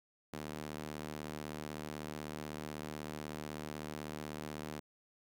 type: tone with high-pass filter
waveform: sawtooth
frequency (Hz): 76.1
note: D#2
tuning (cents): -38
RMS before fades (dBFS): -44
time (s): 0.33-4.8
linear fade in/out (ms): 5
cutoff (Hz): 200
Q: 0.84
effects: none